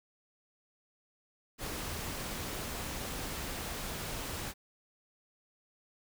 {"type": "noise", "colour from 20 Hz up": "pink", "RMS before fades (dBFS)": -39, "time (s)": [1.58, 4.54], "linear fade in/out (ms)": 50, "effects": []}